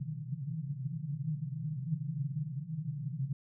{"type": "band-pass noise", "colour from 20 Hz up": "white", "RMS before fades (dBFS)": -37, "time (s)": [0, 3.33], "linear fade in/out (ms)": 5, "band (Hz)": [130, 160], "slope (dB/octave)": 96, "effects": []}